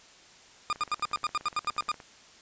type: click train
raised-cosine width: 0.5 ms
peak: -30 dBFS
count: 23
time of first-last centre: 0.7-2.002 s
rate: 16.9 Hz
type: tone bursts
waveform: 40% pulse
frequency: 1214 Hz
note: D#6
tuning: 43 cents flat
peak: -25 dBFS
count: 12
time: 0.7-1.916 s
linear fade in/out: 0 ms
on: 28 ms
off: 80 ms
effects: white hiss -54 dBFS RMS until 2.41 s + resampled to 16000 Hz